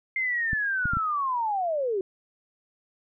sine linear sweep, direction down, 2108 to 364.8 Hz, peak -24 dBFS, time 0.16-2.01 s, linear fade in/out 2 ms
clicks, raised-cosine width 5 ms, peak -18 dBFS, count 4, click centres 0.532 / 0.856 / 0.935 / 0.97 s
effects none

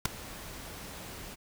pink noise with ADSR envelope, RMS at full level -23 dBFS, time 0.05-1.36 s, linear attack 6 ms, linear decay 6 ms, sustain -21 dB, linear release 30 ms, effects none

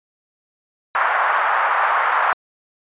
white band-pass noise, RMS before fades -18 dBFS, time 0.95-2.33 s, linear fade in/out 0 ms, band 770 to 1500 Hz, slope 24 dB/octave, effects resampled to 8000 Hz

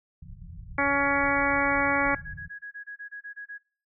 pink low-pass noise, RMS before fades -42 dBFS, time 0.22-2.48 s, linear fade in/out 5 ms, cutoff 180 Hz, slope 96 dB/octave
harmonic tone, 280.7 Hz, C#4, 22 cents sharp, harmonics 1 / 2 / 3 / 4 / 5 / 6 / 7 / 8, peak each -30 / -30 / -30 / -30 / -30 / -30 / -30 / -30 dBFS, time 0.78-2.15 s, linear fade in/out 5 ms
sine tone bursts, 1661.2 Hz, G#6, in tune, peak -36 dBFS, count 12, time 2.12-3.584 s, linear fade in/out 20 ms, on 100 ms, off 24 ms
effects noise-tail reverb RT60 0.5 s tail -24 dB re dry

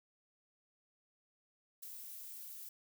violet noise with ADSR envelope, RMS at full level -44 dBFS, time 1.82-2.69 s, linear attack 15 ms, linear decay 4 ms, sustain -5 dB, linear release 4 ms, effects none

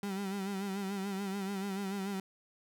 35% pulse tone with vibrato, 196.2 Hz, G3, 2 cents sharp, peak -33 dBFS, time 0.03-2.2 s, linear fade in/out 2 ms, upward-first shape sine, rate 6.9 Hz, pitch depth 60 cents each way, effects none

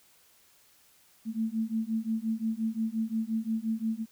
sine beating tone pair, 220 / 225.7 Hz, A3 / A3, 0 / +44 cents, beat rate 5.7 Hz, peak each -31 dBFS, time 1.25-4.06 s, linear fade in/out 50 ms, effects white hiss -62 dBFS RMS until 4.11 s

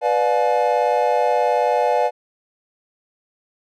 triangle chord, B diminished seventh, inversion none, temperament just, 493.9 / 592.7 / 711.2 / 853.4 Hz, B4 / D5 / F5 / Ab5, 0 / +16 / +31 / +47 cents, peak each -19 dBFS, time 0.01-2.11 s, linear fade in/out 50 ms, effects none

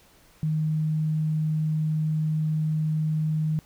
sine tone, 155.56 Hz, D#3, in tune, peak -22 dBFS, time 0.43-3.59 s, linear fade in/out 0 ms, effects pink hiss -57 dBFS RMS until 3.65 s

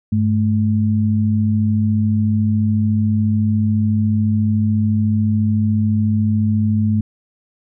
sine tone pair together, 101.84 / 215.8 Hz, G#2 / A3, -33 / -33 cents, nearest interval octave + minor second, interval 1300 cents, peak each -16 dBFS, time 0.12-7.01 s, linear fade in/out 5 ms, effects none

